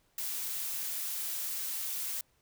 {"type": "noise", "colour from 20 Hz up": "blue", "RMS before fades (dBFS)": -36, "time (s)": [0.18, 2.21], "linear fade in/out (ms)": 2, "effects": ["pink hiss -71 dBFS RMS until 2.41 s"]}